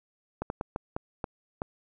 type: slowing click train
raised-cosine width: 1 ms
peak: -17 dBFS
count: 7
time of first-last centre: 0.42-1.619 s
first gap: 81 ms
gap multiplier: 1.36
effects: none